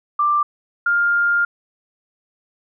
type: tone pair in turn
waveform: sine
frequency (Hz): 1181 / 1404.5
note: D6 / F6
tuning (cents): +9 / +9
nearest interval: minor third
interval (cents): 300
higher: second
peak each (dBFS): -14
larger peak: neither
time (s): 0.19-0.43 / 0.86-1.45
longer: second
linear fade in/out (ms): 5
effects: none